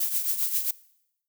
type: noise with tremolo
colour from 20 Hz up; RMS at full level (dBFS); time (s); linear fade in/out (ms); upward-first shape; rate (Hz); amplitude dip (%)
violet; -24; 0-0.71; 5; triangle; 7.5; 70
effects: noise-tail reverb RT60 0.8 s tail -21 dB re dry